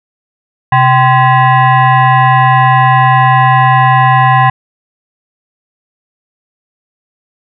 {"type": "tone with frequency modulation", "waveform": "sine", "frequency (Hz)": 130.81, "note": "C3", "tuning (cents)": 0, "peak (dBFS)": -4, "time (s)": [0.72, 4.5], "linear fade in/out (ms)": 5, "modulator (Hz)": 905, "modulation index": 1.5, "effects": []}